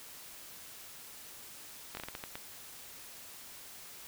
slowing click train, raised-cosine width 0.3 ms, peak -24 dBFS, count 8, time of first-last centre 1.95-2.355 s, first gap 21 ms, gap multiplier 1.33, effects white hiss -50 dBFS RMS until 4.07 s

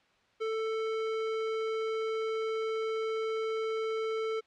square tone, 442.6 Hz, A4, 10 cents sharp, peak -31 dBFS, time 0.4-4.41 s, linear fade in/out 20 ms, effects white hiss -66 dBFS RMS until 4.46 s + low-pass 3000 Hz 12 dB/octave

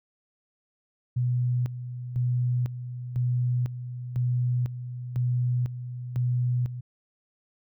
sine tone with tremolo, 123.47 Hz, B2, in tune, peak -22 dBFS, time 1.16-6.81 s, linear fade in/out 10 ms, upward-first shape square, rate 1 Hz, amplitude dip 70%, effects none

